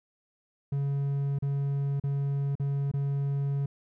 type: tone with dropouts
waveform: triangle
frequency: 140 Hz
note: C#3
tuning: 18 cents sharp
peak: -24 dBFS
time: 0.72-3.66 s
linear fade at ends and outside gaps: 5 ms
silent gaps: 1.388-1.423 / 1.999-2.037 / 2.554-2.597 / 2.915-2.937 s
effects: none